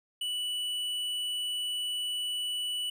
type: tone with tanh clipping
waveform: triangle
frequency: 2960 Hz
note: F#7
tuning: in tune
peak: -32 dBFS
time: 0.21-2.9 s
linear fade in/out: 5 ms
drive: 13 dB
effects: none